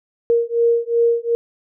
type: beating tone pair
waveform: sine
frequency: 466.2 / 468.9 Hz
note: A#4 / A#4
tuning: 0 / +10 cents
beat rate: 2.7 Hz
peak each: -17 dBFS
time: 0.3-1.35 s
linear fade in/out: 0 ms
effects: none